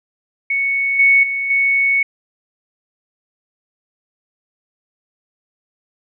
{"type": "tone with level steps", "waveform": "sine", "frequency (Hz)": 2217, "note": "C#7", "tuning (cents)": 0, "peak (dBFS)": [-15, -8, -18, -12], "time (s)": [0.5, 2.03], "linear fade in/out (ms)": 5, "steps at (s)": [0.99, 1.23, 1.5], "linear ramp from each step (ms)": 5, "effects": []}